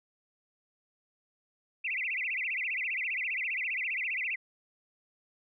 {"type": "tone with vibrato", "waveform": "sine", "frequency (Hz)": 2329, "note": "D7", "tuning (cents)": -15, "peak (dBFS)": -30, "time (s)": [1.84, 4.36], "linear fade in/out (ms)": 10, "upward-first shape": "sine", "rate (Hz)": 15, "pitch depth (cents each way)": 280, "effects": []}